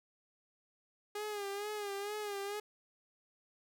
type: tone with vibrato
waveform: sawtooth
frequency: 410 Hz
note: G#4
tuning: 22 cents flat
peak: -34 dBFS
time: 1.15-2.6 s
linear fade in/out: 5 ms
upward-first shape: sine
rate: 2.2 Hz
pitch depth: 61 cents each way
effects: none